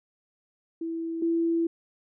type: tone pair in turn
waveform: sine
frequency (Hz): 329.6 / 333.2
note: E4 / E4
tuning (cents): 0 / +19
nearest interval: unison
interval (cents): 19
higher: second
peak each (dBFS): -29 / -22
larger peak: second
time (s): 0.81-1.22 / 1.22-1.67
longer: second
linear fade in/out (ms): 5
effects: none